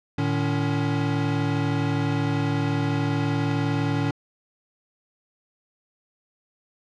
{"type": "tone cluster", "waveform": "square", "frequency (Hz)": [111.6, 151.2, 282.3], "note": ["A2", "D#3", "C#4"], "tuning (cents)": [25, -49, 32], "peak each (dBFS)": -27, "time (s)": [0.18, 4.11], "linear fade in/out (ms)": 5, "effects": ["low-pass 4000 Hz 12 dB/octave"]}